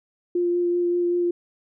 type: tone with vibrato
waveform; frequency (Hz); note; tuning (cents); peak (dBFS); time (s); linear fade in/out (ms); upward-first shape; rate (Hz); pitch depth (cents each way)
sine; 350; F4; +4; -19; 0.35-1.31; 5; sine; 5.2; 11
effects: none